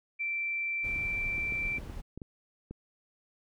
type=tone; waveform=sine; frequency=2343 Hz; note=D7; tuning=5 cents flat; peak=-30 dBFS; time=0.19-1.79 s; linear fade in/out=20 ms
type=noise; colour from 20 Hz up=brown; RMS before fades=-41 dBFS; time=0.83-2.02 s; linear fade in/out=20 ms
type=clicks; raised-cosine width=3 ms; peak=-28 dBFS; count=7; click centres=1.381 / 1.523 / 1.784 / 1.898 / 2.176 / 2.218 / 2.71 s
effects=none